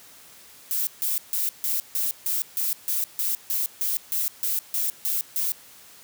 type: noise bursts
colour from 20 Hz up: violet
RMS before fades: -25 dBFS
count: 16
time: 0.71-5.52 s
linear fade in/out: 0 ms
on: 160 ms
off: 150 ms
effects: white hiss -49 dBFS RMS until 6.03 s + high-pass 60 Hz 12 dB/octave